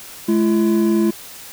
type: tone pair together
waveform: triangle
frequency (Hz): 213.1 / 338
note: G#3 / E4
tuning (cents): +45 / +43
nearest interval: minor sixth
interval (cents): 798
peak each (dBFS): -14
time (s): 0.28-1.11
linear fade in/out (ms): 10
effects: white hiss -37 dBFS RMS until 1.52 s